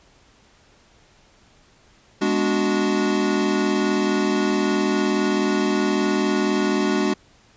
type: chord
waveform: square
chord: G# half-diminished seventh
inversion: none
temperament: equal with one note detuned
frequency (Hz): 207.7 / 246.9 / 291.5 / 370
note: G#3 / B3 / D4 / F#4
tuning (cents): 0 / 0 / -13 / 0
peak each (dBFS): -24 / -29 / -24 / -24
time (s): 2.21-7.14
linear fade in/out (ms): 10
effects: pink hiss -55 dBFS RMS until 7.56 s + resampled to 16000 Hz